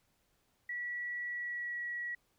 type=tone with pitch glide; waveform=sine; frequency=1940 to 1924.4 Hz; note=B6 to B6; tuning=-31 to -45 cents; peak=-36 dBFS; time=0.69-2.15 s; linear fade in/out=5 ms; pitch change=-14 cents; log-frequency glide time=1.27-1.82 s; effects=pink hiss -75 dBFS RMS until 2.38 s